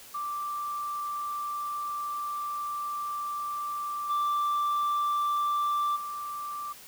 sine tone with level steps, 1174.7 Hz, D6, in tune, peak -30 / -22 / -33 dBFS, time 0.14-6.73 s, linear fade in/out 10 ms, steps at 4.09 / 5.95 s, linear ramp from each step 20 ms, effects tanh soft clip ceiling -24 dBFS + white hiss -49 dBFS RMS until 6.87 s

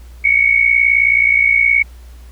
sine tone pair together, 2196 / 2255 Hz, C#7 / C#7, -17 / +29 cents, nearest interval unison, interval 46 cents, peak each -12 dBFS, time 0.24-1.83 s, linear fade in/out 10 ms, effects added 60 Hz sine -34 dBFS peak until 2.31 s + pink hiss -49 dBFS RMS until 2.31 s

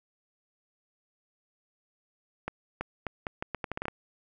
accelerating click train, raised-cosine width 0.5 ms, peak -17 dBFS, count 12, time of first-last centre 2.48-3.882 s, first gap 330 ms, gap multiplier 0.78, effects none

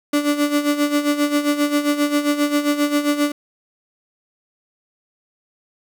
35% pulse tone with tremolo, 291.9 Hz, D4, 10 cents flat, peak -12 dBFS, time 0.13-3.32 s, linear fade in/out 5 ms, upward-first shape sine, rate 7.5 Hz, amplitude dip 70%, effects none

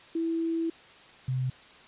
sine tone pair in turn, 329.6 / 128.89 Hz, E4 / C3, 0 / -26 cents, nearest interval octave + major third, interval 1626 cents, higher first, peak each -26 dBFS, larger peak neither, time 0.15-0.7 / 1.28-1.5 s, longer first, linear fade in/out 5 ms, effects white hiss -52 dBFS RMS until 1.87 s + resampled to 8000 Hz

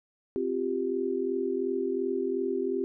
sine chord, C suspended fourth, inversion none, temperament equal, 261.6 / 349.2 / 392 Hz, C4 / F4 / G4, 0 / 0 / 0 cents, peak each -33 / -32 / -29 dBFS, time 0.36-2.84 s, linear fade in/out 0 ms, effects none

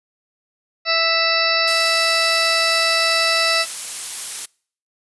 harmonic tone, 659.3 Hz, E5, in tune, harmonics 1 / 2 / 3 / 4 / 6 / 7 / 8, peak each -23 / -23 / -23 / -23 / -23 / -23 / -23 dBFS, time 0.85-3.66 s, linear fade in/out 50 ms
blue noise, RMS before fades -25 dBFS, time 1.67-4.46 s, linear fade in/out 10 ms
effects noise-tail reverb RT60 0.5 s tail -26 dB re dry + resampled to 24000 Hz

